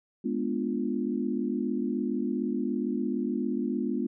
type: chord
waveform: sine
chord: G# diminished seventh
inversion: none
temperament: equal with one note detuned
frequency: 209.7 / 246.9 / 293.7 / 349.2 Hz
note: G#3 / B3 / D4 / F4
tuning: +17 / 0 / 0 / 0 cents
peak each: -32 / -30 / -34 / -34 dBFS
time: 0.24-4.07 s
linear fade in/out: 10 ms
effects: none